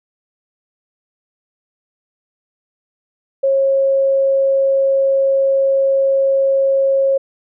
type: tone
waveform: sine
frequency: 543 Hz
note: C#5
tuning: 36 cents flat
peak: -11 dBFS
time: 3.43-7.18 s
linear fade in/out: 10 ms
effects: none